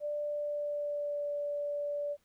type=tone with pitch glide; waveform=sine; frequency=590 to 580.9 Hz; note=D5 to D5; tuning=+8 to -19 cents; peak=-32 dBFS; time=0-2.17 s; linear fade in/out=50 ms; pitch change=-27 cents; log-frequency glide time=0.2-1.28 s; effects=pink hiss -73 dBFS RMS until 2.24 s